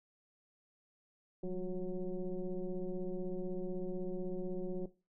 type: tone with frequency modulation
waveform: sine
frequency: 178 Hz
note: F3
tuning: 33 cents sharp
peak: -35 dBFS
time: 1.43-4.86 s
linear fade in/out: 5 ms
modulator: 186 Hz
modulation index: 1.6
effects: noise-tail reverb RT60 0.3 s tail -17 dB re dry